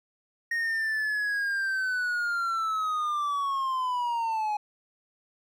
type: linear sweep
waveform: triangle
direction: down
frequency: 1864.7 to 830.6 Hz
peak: -24 dBFS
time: 0.51-4.57 s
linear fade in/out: 5 ms
effects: none